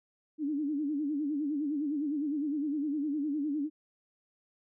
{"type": "tone with vibrato", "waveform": "sine", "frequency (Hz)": 293.7, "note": "D4", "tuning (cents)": 0, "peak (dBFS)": -29, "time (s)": [0.38, 3.7], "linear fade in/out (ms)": 50, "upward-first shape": "sine", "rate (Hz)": 9.8, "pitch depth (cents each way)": 110, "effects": []}